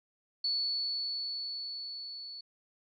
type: tone with level ramp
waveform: sine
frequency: 4435 Hz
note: C#8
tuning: in tune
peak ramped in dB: -28 to -42 dBFS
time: 0.44-2.41 s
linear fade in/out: 5 ms
effects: none